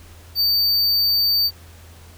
square tone, 4600 Hz, D8, 37 cents flat, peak -16 dBFS, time 0.35-1.51 s, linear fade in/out 50 ms, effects added 83 Hz sine -42 dBFS peak until 2.17 s + pink hiss -48 dBFS RMS until 2.17 s

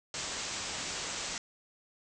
white low-pass noise, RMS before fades -38 dBFS, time 0.14-1.38 s, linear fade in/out 2 ms, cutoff 8000 Hz, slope 96 dB/octave, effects none

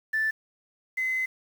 sine tone pair in turn, 1760 / 2043 Hz, A6 / C7, 0 / -42 cents, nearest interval minor third, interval 258 cents, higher second, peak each -22 / -24 dBFS, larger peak first, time 0.13-0.31 / 0.97-1.26 s, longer second, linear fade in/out 10 ms, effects tanh soft clip ceiling -19 dBFS + 8-bit

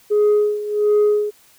sine tone with tremolo, 418.2 Hz, G#4, 12 cents sharp, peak -9 dBFS, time 0.1-1.31 s, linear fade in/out 20 ms, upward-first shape sine, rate 1.4 Hz, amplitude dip 80%, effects tanh soft clip ceiling -10 dBFS + white hiss -52 dBFS RMS until 1.58 s

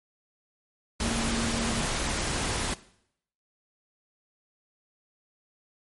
sine tone in noise, 230 Hz, A#3, 23 cents flat, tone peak -29 dBFS, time 1.02-1.81 s, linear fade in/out 2 ms, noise pink, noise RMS -29 dBFS, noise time 1-2.74 s, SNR -3 dB, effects noise-tail reverb RT60 0.7 s tail -18 dB re dry + MP3 48 kbps

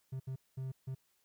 triangle tone bursts at uneven times, 131.6 Hz, C3, 10 cents sharp, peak -35 dBFS, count 4, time 0.12-0.2 / 0.27-0.36 / 0.57-0.72 / 0.87-0.95 s, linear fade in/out 10 ms, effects white hiss -75 dBFS RMS until 1.24 s

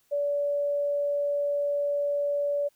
sine tone, 575 Hz, D5, 37 cents flat, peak -24 dBFS, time 0.11-2.69 s, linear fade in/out 20 ms, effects white hiss -68 dBFS RMS until 2.75 s

